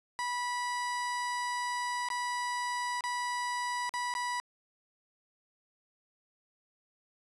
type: tone with dropouts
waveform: 30% pulse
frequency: 979 Hz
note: B5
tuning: 15 cents flat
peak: -29 dBFS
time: 0.19-4.4 s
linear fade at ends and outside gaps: 0 ms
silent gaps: 2.087-2.102 / 3.008-3.039 / 3.893-3.939 / 4.139-4.151 s
effects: resampled to 24000 Hz + 11-bit